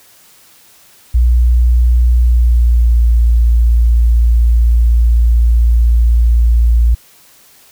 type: tone with pitch glide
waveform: sine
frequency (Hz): 60.1 to 57.92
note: B1 to A#1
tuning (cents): -46 to -10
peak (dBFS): -6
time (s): 1.14-6.95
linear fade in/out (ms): 10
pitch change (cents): -64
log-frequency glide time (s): 2.17-3.06
effects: white hiss -45 dBFS RMS until 7.71 s